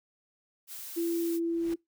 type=noise; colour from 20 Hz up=blue; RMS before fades=-42 dBFS; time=0.67-1.4 s; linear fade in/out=50 ms
type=tone with pitch glide; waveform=sine; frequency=337.4 to 335.1 Hz; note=E4 to E4; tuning=+40 to +29 cents; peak=-27 dBFS; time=0.96-1.76 s; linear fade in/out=20 ms; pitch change=-11 cents; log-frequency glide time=1.23-1.36 s
type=noise with exponential growth; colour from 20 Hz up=pink; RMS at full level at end=-44 dBFS; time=1.33-1.74 s; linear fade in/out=5 ms; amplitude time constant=87 ms
effects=noise-tail reverb RT60 0.2 s tail -26 dB re dry